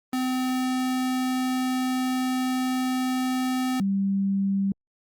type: tone pair in turn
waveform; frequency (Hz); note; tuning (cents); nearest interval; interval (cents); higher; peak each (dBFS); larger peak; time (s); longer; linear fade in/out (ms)
square / sine; 256.3 / 196.09; C4 / G3; -36 / +1; perfect fourth; 463; first; -24 / -21; second; 0.13-3.8 / 3.8-4.72; first; 2
effects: Opus 32 kbps